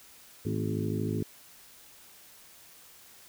harmonic tone with a mistuned harmonic, 53 Hz, G#1, 36 cents sharp, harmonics 2 / 3 / 4 / 5 / 6 / 7 / 8, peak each -33 / -35 / -36 / -37 / -38 / -38 / -39 dBFS, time 0.45-1.23 s, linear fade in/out 5 ms, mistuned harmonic 4, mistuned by +72 cents, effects white hiss -54 dBFS RMS until 3.28 s

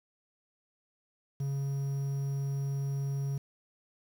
triangle tone with quantisation, 138.59 Hz, C#3, in tune, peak -28 dBFS, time 1.4-3.38 s, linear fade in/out 5 ms, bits 9, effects none

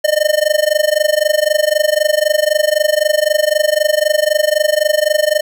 square tone with amplitude modulation, 607 Hz, D#5, 43 cents flat, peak -8 dBFS, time 0.04-5.41 s, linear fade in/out 10 ms, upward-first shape sine, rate 23.9 Hz, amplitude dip 95%, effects none

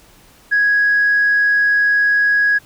sine tone, 1661.2 Hz, G#6, in tune, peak -10 dBFS, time 0.51-2.59 s, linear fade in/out 20 ms, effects tanh soft clip ceiling -7 dBFS + pink hiss -48 dBFS RMS until 2.65 s

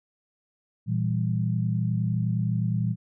sine chord, E diminished, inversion second, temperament equal, 116.54 / 164.81 / 196 Hz, Bb2 / E3 / G3, 0 / 0 / 0 cents, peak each -25 / -28 / -30 dBFS, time 0.86-2.96 s, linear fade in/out 50 ms, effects none

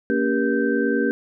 sine tone cluster, 231.3 / 280.9 / 395.1 / 477.1 / 1557 Hz, A#3 / C#4 / G4 / A#4 / G6, -13 / +23 / +14 / +40 / -12 cents, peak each -24 / -23 / -24 / -25 / -27 dBFS, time 0.1-1.11 s, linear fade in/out 0 ms, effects none

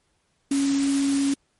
sine tone in noise, 277.2 Hz, C#4, in tune, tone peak -19 dBFS, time 0.51-1.34 s, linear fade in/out 5 ms, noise white, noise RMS -32 dBFS, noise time 0.51-1.34 s, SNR +10 dB, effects pink hiss -69 dBFS RMS until 1.59 s + MP3 48 kbps

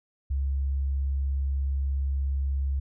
sine tone, 68.4 Hz, C#2, 23 cents flat, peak -24 dBFS, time 0.3-2.8 s, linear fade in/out 10 ms, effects none

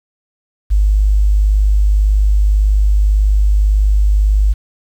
sine tone, 50.9 Hz, G#1, 34 cents flat, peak -8 dBFS, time 0.7-4.54 s, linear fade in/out 20 ms, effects 7-bit

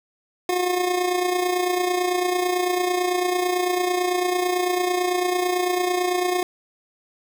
25% pulse tone with amplitude modulation, 360.2 Hz, F#4, 46 cents flat, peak -14 dBFS, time 0.49-6.43 s, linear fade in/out 2 ms, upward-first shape sine, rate 29 Hz, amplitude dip 55%, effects none

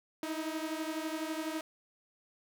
sawtooth beating tone pair, 311.8 / 323.8 Hz, D#4 / E4, +4 / -31 cents, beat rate 12 Hz, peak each -33 / -35 dBFS, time 0.23-1.61 s, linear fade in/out 2 ms, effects none

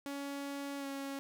sawtooth tone with pitch glide, 280.7 to 275.6 Hz, C#4 to C#4, +22 to -10 cents, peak -35 dBFS, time 0.06-1.19 s, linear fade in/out 0 ms, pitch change -32 cents, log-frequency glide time 0.78-0.86 s, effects none

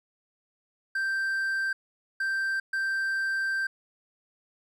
triangle tone bursts at uneven times, 1568 Hz, G6, in tune, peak -24 dBFS, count 3, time 0.95-1.73 / 2.2-2.6 / 2.73-3.67 s, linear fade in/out 5 ms, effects none

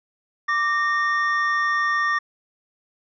triangle tone pair together, 1174.7 / 1841.2 Hz, D6 / A#6, 0 / -22 cents, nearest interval minor sixth, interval 778 cents, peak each -20 dBFS, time 0.48-2.19 s, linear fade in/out 10 ms, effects resampled to 16000 Hz

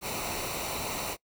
pink noise with comb filter, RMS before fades -34 dBFS, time 0.01-1.17 s, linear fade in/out 50 ms, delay 0.6 ms, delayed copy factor -0.6, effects noise-tail reverb RT60 0.1 s tail -23 dB re dry

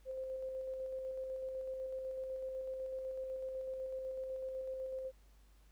sine tone with tremolo, 523.3 Hz, C5, in tune, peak -38 dBFS, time 0.05-5.12 s, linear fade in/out 50 ms, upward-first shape square, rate 8 Hz, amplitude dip 25%, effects added 50 Hz sine -61 dBFS peak until 5.71 s + pink hiss -72 dBFS RMS until 5.71 s

